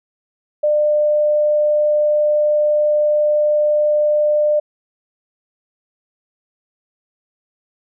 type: tone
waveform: sine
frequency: 599 Hz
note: D5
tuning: 34 cents sharp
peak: -12 dBFS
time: 0.63-4.6 s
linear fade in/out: 10 ms
effects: none